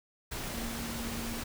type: tone in noise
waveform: sine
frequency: 231.7 Hz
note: A#3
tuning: 10 cents flat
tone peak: -39 dBFS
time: 0.53-1.41 s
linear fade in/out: 10 ms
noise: pink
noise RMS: -38 dBFS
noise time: 0.31-1.44 s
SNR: -4 dB
effects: none

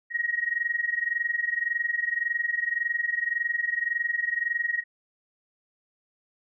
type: tone with amplitude modulation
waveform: sine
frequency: 1889 Hz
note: A#6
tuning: 22 cents sharp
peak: -21 dBFS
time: 0.1-4.84 s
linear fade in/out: 50 ms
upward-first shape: sine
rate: 21.8 Hz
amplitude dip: 85%
effects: none

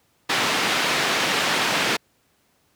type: band-pass noise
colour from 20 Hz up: white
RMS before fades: -22 dBFS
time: 0.29-1.97 s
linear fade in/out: 10 ms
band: 160 to 3200 Hz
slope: 12 dB/octave
effects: pink hiss -64 dBFS RMS until 2.75 s + high-pass 80 Hz 12 dB/octave

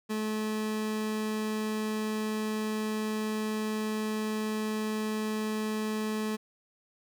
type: tone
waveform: 30% pulse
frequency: 215.8 Hz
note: A3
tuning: 33 cents flat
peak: -27 dBFS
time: 0.09-6.37 s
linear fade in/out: 20 ms
effects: none

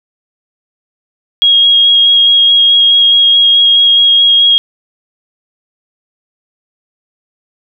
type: tone with vibrato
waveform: sine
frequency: 3280 Hz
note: G#7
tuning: 22 cents flat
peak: -4 dBFS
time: 1.42-4.58 s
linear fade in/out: 0 ms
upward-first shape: square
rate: 4.7 Hz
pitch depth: 9 cents each way
effects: none

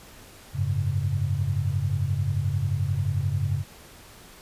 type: chord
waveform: sine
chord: F# suspended second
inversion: none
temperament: equal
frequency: 92.5 / 103.83 / 138.59 Hz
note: F#2 / G#2 / C#3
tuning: 0 / 0 / 0 cents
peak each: -27 dBFS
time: 0.53-3.64 s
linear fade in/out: 50 ms
effects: pink hiss -48 dBFS RMS until 4.41 s + resampled to 32000 Hz

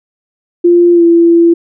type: tone with pitch glide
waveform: sine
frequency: 347.5 to 338 Hz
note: F4 to E4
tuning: -9 to +43 cents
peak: -3 dBFS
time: 0.64-1.54 s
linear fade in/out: 10 ms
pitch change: -48 cents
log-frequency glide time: 0.93-1.03 s
effects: none

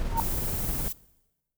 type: noise with tremolo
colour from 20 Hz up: brown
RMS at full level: -29 dBFS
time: 0-0.88 s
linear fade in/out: 0 ms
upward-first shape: sine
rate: 19 Hz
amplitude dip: 35%
type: tone with exponential growth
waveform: sine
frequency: 917 Hz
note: A#5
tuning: 29 cents flat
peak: -19 dBFS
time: 0.07-0.2 s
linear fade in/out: 1 ms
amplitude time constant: 28 ms
type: noise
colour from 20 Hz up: violet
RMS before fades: -33 dBFS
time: 0.17-0.93 s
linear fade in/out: 10 ms
effects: noise-tail reverb RT60 1.0 s tail -21 dB re dry

